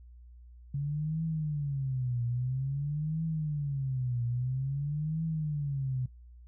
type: tone with vibrato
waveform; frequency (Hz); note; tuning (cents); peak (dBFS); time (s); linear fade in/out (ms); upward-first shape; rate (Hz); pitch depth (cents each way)
sine; 139.1; C#3; +6; -29; 0.74-6.06; 5; triangle; 0.5; 280
effects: noise-tail reverb RT60 0.1 s tail -17 dB re dry + added 60 Hz sine -49 dBFS peak until 6.47 s